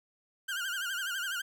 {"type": "tone with vibrato", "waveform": "30% pulse", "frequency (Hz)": 1496, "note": "F#6", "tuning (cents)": 19, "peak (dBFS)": -30, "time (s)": [0.48, 1.42], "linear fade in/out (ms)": 10, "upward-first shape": "sine", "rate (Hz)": 12, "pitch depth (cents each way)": 120, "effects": []}